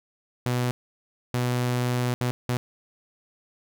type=tone bursts at uneven times; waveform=sawtooth; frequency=123.47 Hz; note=B2; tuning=in tune; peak=-19 dBFS; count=4; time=0.46-0.71 / 1.34-2.14 / 2.21-2.31 / 2.49-2.57 s; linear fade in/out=0 ms; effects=none